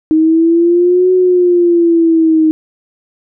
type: exponential two-way sweep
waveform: sine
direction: up then down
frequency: 312.4 to 370 to 312.4 Hz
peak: -6 dBFS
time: 0.11-2.51 s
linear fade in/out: 0 ms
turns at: 1.12 s
effects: none